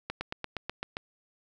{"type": "slowing click train", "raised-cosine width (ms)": 0.3, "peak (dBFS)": -17, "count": 8, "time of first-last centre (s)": [0.1, 0.969], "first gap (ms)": 110, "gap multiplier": 1.04, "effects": []}